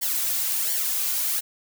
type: noise with flanger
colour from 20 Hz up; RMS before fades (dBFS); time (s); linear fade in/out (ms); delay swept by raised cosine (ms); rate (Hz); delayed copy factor
blue; -25; 0.01-1.41; 20; 0.78 to 3.18; 1.4; -0.75
effects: none